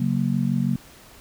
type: chord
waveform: sine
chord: F# major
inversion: second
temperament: just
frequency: 138.75 / 185 / 231.2 Hz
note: C#3 / F#3 / A#3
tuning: +2 / 0 / -14 cents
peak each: -24 dBFS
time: 0-0.76 s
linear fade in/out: 5 ms
effects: pink hiss -48 dBFS RMS until 1.2 s